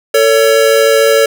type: tone pair together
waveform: square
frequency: 448.4 / 562 Hz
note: A4 / C#5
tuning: +33 / +24 cents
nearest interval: major third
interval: 391 cents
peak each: -10 dBFS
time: 0.14-1.26 s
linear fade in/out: 5 ms
effects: none